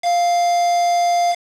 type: tone with quantisation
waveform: triangle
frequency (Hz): 698.5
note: F5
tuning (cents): 0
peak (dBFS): -12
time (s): 0.02-1.36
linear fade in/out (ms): 50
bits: 4
effects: low-pass 7000 Hz 12 dB/octave